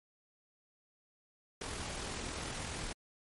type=noise with amplitude modulation; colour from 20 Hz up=pink; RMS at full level=-39 dBFS; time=1.61-2.93 s; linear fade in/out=5 ms; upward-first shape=sine; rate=41.6 Hz; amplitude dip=35%; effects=MP3 48 kbps